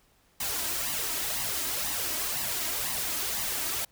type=noise with flanger; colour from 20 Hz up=white; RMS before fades=-31 dBFS; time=0.4-3.85 s; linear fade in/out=5 ms; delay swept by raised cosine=1 to 3.2 ms; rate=2 Hz; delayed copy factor=+0.6; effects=pink hiss -65 dBFS RMS until 3.91 s